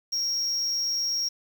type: tone with amplitude modulation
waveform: triangle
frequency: 5588 Hz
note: F8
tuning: in tune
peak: -21 dBFS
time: 0.12-1.29 s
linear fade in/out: 10 ms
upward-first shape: sine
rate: 208 Hz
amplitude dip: 55%
effects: 8-bit